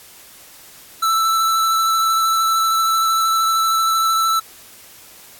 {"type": "tone with vibrato", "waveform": "square", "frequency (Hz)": 1324, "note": "E6", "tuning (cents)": 7, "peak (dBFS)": -15, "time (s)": [1.02, 4.4], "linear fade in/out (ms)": 10, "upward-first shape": "square", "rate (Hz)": 13, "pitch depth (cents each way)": 10, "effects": ["white hiss -43 dBFS RMS until 5.39 s", "AAC 64 kbps"]}